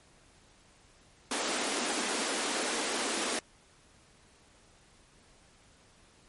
pink high-pass noise, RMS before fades -32 dBFS, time 1.31-3.39 s, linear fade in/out 2 ms, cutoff 230 Hz, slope 48 dB/octave, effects pink hiss -61 dBFS RMS until 6.28 s + MP3 48 kbps

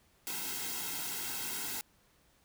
white noise with comb filter, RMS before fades -38 dBFS, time 0.27-1.81 s, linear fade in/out 0 ms, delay 1.7 ms, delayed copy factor -0.9, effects pink hiss -68 dBFS RMS until 2.44 s

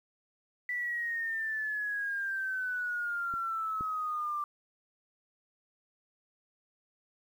sine exponential sweep, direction down, 1975.5 to 1178 Hz, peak -31 dBFS, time 0.69-4.44 s, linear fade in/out 2 ms
clicks, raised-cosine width 3 ms, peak -34 / -29 dBFS, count 2, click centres 3.339 / 3.809 s
effects 10-bit

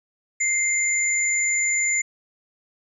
sine tone pair together, 2093 / 7040 Hz, C7 / A8, 0 / 0 cents, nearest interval octave + major sixth, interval 2100 cents, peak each -22 dBFS, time 0.4-2.02 s, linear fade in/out 10 ms, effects none

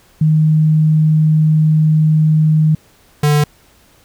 sine / square tone pair in turn, 155.56 / 148.06 Hz, D#3 / D3, 0 / +14 cents, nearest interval minor second, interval 86 cents, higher first, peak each -8 / -10 dBFS, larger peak first, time 0.21-2.75 / 3.23-3.44 s, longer first, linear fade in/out 5 ms, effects pink hiss -50 dBFS RMS until 4.04 s

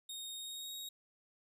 sawtooth tone with pitch glide, 3716 to 3772 Hz, A#7 to A#7, -6 to +20 cents, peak -40 dBFS, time 0.09-0.89 s, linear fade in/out 5 ms, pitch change +26 cents, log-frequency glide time 0.35-0.74 s, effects none

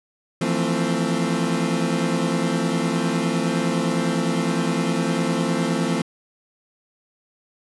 30% pulse chord, F major seventh, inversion third, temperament equal with one note detuned, 164.81 / 174.61 / 224.8 / 261.6 Hz, E3 / F3 / A3 / C4, 0 / 0 / +37 / 0 cents, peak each -23 dBFS, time 0.41-6.02 s, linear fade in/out 5 ms, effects resampled to 24000 Hz

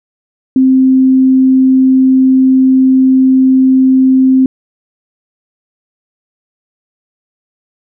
sine tone, 261.6 Hz, C4, in tune, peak -4 dBFS, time 0.56-4.46 s, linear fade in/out 2 ms, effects none

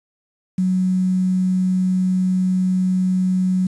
sine tone with quantisation, 185 Hz, F#3, in tune, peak -15 dBFS, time 0.58-3.67 s, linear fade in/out 5 ms, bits 7, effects resampled to 22050 Hz

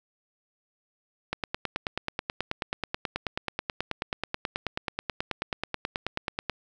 click train, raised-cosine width 0.3 ms, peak -12 dBFS, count 49, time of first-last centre 1.33-6.497 s, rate 9.29 Hz, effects none

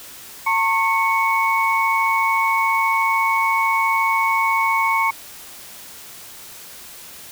sine tone cluster, 907 / 1088 / 2220 Hz, A#5 / C#6 / C#7, -48 / -33 / +2 cents, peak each -20 dBFS, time 0.46-5.11 s, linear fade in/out 10 ms, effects white hiss -39 dBFS RMS until 7.31 s

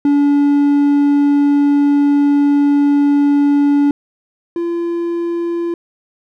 triangle tone pair in turn, 286.5 / 341.3 Hz, D4 / F4, -43 / -40 cents, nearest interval minor third, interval 303 cents, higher second, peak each -7 / -14 dBFS, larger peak first, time 0.05-3.91 / 4.56-5.74 s, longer first, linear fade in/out 2 ms, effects none

